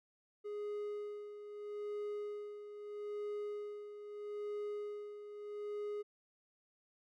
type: tone with tremolo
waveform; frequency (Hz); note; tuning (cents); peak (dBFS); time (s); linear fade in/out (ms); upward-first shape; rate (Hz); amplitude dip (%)
triangle; 415.3; G#4; 0; -36; 0.44-6.03; 20; sine; 0.78; 65
effects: none